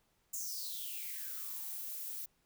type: noise with high-pass filter sweep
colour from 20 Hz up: violet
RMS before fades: -42 dBFS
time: 0.33-2.26 s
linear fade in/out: 10 ms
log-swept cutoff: 7100 to 320 Hz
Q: 6.9
effects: pink hiss -75 dBFS RMS until 2.45 s